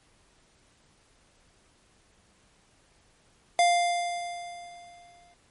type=tone with exponential decay; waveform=square; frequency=698.5 Hz; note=F5; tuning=in tune; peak=-18 dBFS; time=3.59-5.34 s; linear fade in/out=1 ms; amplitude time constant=380 ms; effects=pink hiss -63 dBFS RMS until 5.5 s + MP3 48 kbps